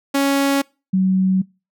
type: tone pair in turn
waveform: sawtooth / sine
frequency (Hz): 277.4 / 188.22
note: C#4 / F#3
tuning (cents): +1 / +30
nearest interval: perfect fifth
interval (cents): 671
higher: first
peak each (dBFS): -11 / -13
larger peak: first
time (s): 0.14-0.62 / 0.93-1.42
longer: second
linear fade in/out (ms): 10
effects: noise-tail reverb RT60 0.3 s tail -25 dB re dry